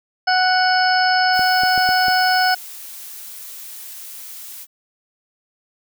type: harmonic tone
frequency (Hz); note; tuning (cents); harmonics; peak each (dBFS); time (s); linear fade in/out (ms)
740; F#5; 0; 1 / 2 / 3 / 4 / 6 / 7; -16 / -18 / -30 / -31 / -27 / -22; 0.27-2.55; 10
type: noise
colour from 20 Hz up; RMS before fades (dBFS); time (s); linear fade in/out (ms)
blue; -35; 1.32-4.67; 50
type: clicks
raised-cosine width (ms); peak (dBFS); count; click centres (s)
2; -17; 5; 1.394 / 1.635 / 1.778 / 1.89 / 2.083
effects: none